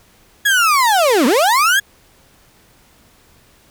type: linear two-way sweep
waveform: 35% pulse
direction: down then up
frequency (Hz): 1693 to 221.2 to 1693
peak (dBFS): -9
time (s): 0.45-1.8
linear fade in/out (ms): 10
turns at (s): 1.26
effects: pink hiss -51 dBFS RMS until 3.7 s